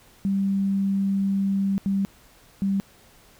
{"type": "tone bursts at uneven times", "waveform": "sine", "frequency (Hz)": 196, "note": "G3", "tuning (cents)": 0, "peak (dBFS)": -20, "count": 3, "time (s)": [[0.25, 1.78], [1.86, 2.05], [2.62, 2.8]], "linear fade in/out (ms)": 0, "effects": ["pink hiss -54 dBFS RMS until 3.39 s"]}